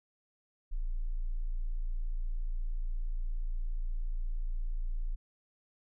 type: tone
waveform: sine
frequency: 28.48 Hz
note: A#0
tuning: 39 cents flat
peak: -30 dBFS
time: 0.71-5.16 s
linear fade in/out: 20 ms
effects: none